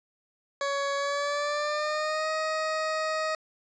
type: tone with pitch glide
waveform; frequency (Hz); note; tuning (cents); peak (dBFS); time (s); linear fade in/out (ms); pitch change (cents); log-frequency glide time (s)
20% pulse; 560 to 628.6; C#5 to D#5; +18 to +18; -22; 0.61-3.35; 2; +200; 0.96-2.29
effects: resampled to 16000 Hz + 10-bit